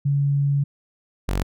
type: tone pair in turn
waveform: sine / sawtooth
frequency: 141.3 / 46.91 Hz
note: C#3 / F#1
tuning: +34 / +25 cents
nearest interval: octave + perfect fifth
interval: 1909 cents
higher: first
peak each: -17 dBFS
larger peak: neither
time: 0.05-0.64 / 1.28-1.43 s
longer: first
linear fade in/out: 10 ms
effects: none